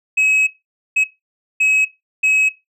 sine tone bursts at uneven times, 2558 Hz, D#7, 47 cents sharp, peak -9 dBFS, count 4, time 0.17-0.47 / 0.96-1.04 / 1.6-1.85 / 2.23-2.49 s, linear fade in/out 10 ms, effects noise-tail reverb RT60 0.2 s tail -17 dB re dry + tanh soft clip ceiling -11 dBFS

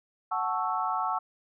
sine chord, F# minor seventh, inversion none, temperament equal, 740 / 880 / 1108.7 / 1318.5 Hz, F#5 / A5 / C#6 / E6, 0 / 0 / 0 / 0 cents, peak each -32 dBFS, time 0.31-1.19 s, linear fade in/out 10 ms, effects none

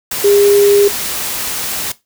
sine tone in noise, 405.6 Hz, G#4, 41 cents flat, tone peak -7 dBFS, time 0.24-0.88 s, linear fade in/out 5 ms, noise white, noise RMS -20 dBFS, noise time 0.11-1.92 s, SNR +10 dB, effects noise-tail reverb RT60 0.2 s tail -17 dB re dry

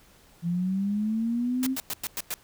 sine linear sweep, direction up, 167.4 to 267.1 Hz, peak -24 dBFS, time 0.42-1.77 s, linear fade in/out 50 ms
white noise bursts, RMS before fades -31 dBFS, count 6, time 1.63-2.34 s, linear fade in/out 0 ms, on 35 ms, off 100 ms
effects pink hiss -57 dBFS RMS until 2.43 s

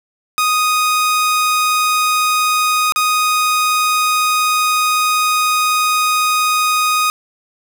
sawtooth tone with dropouts, 1244.5 Hz, D#6, in tune, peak -9 dBFS, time 0.38-7.1 s, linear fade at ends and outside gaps 0 ms, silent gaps 2.922-2.96 s, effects none

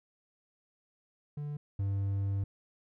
triangle tone pair in turn, 146.83 / 98.76 Hz, D3 / G2, 0 / +13 cents, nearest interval perfect fifth, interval 687 cents, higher first, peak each -33 / -27 dBFS, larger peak second, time 1.37-1.57 / 1.79-2.44 s, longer second, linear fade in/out 5 ms, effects none

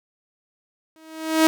sawtooth tone with exponential growth, 318.3 Hz, D#4, 39 cents sharp, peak -7 dBFS, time 0.96-1.47 s, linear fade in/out 0 ms, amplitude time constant 110 ms, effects none

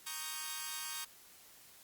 5% pulse chord, Eb dominant seventh, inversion second, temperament equal, 932.3 / 1108.7 / 1244.5 / 1568 Hz, Bb5 / Db6 / Eb6 / G6, 0 / 0 / 0 / 0 cents, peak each -34 dBFS, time 0.06-1.05 s, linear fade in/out 10 ms, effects white hiss -59 dBFS RMS until 1.83 s + Opus 48 kbps

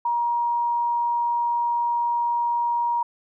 sine tone, 948 Hz, A#5, 29 cents sharp, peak -20 dBFS, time 0.05-3.03 s, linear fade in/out 5 ms, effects none

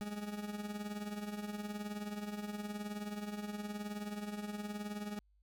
40% pulse tone with tremolo, 207.7 Hz, G#3, in tune, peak -36 dBFS, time 0.01-5.19 s, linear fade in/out 0 ms, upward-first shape triangle, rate 19 Hz, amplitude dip 70%, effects added 50 Hz sine -67 dBFS peak until 5.42 s

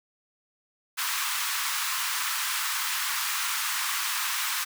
pink high-pass noise, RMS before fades -29 dBFS, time 0.97-4.65 s, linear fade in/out 20 ms, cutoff 980 Hz, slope 48 dB/octave, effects none

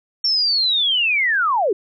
sine linear sweep, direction down, 5490 to 349.2 Hz, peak -15 dBFS, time 0.24-1.73 s, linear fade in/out 5 ms, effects none

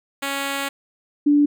5% pulse / sine tone pair in turn, 277.3 / 291.3 Hz, C#4 / D4, +1 / -14 cents, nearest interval minor second, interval 85 cents, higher second, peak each -12 dBFS, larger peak neither, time 0.22-0.69 / 1.26-1.46 s, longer first, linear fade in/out 10 ms, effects none

